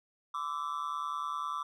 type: tone with amplitude modulation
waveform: triangle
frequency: 1167 Hz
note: D6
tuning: 11 cents flat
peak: -27 dBFS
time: 0.34-1.63 s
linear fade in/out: 5 ms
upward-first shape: sine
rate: 150 Hz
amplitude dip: 100%
effects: none